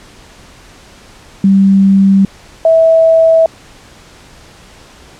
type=tone pair in turn; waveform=sine; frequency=194.9 / 651.4 Hz; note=G3 / E5; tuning=-10 / -21 cents; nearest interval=octave + major sixth; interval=2089 cents; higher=second; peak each=-4 dBFS; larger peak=neither; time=1.44-2.25 / 2.65-3.46 s; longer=neither; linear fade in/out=2 ms; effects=pink hiss -39 dBFS RMS until 5.19 s + low-pass 8000 Hz 12 dB/octave